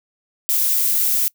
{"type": "noise", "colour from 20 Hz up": "violet", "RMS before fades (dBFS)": -18, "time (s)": [0.49, 1.28], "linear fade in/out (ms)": 0, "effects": ["noise-tail reverb RT60 0.1 s tail -24 dB re dry"]}